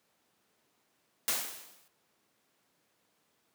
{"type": "noise with exponential decay", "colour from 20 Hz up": "white", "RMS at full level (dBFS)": -28, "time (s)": [1.28, 1.88], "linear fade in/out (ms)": 0, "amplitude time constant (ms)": 130, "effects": ["pink hiss -73 dBFS RMS until 3.54 s", "high-pass 200 Hz 12 dB/octave"]}